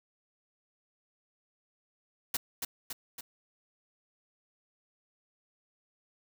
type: noise with echo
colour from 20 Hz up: white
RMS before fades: -31 dBFS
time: 2.34-2.37 s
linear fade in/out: 5 ms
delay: 280 ms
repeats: 3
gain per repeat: -4 dB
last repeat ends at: 3.21 s
effects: none